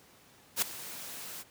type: noise with ADSR envelope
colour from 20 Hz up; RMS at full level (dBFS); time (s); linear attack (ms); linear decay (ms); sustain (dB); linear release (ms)
white; -26; 0.56-1.44; 59; 8; -17; 34
effects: pink hiss -59 dBFS RMS until 1.5 s + high-pass 100 Hz 12 dB/octave